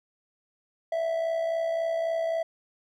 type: tone with amplitude modulation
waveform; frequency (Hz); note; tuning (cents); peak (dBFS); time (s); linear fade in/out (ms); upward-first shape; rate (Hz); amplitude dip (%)
triangle; 659.3; E5; 0; -21; 0.92-2.43; 5; sine; 63.7; 50
effects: none